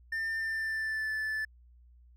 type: tone with pitch glide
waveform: triangle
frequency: 1798 to 1747.8 Hz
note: A6 to A6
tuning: +37 to -12 cents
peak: -29 dBFS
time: 0.12-1.45 s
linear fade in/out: 5 ms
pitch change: -49 cents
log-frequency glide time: 0.37-1.11 s
effects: added 60 Hz sine -55 dBFS peak until 2.16 s